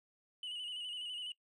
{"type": "tone with vibrato", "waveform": "sine", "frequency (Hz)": 2937, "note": "F#7", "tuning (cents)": -13, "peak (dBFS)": -37, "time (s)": [0.43, 1.32], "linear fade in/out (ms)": 2, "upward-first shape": "square", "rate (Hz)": 12, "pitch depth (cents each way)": 41, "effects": ["noise-tail reverb RT60 0.1 s tail -24 dB re dry", "tanh soft clip ceiling -39 dBFS"]}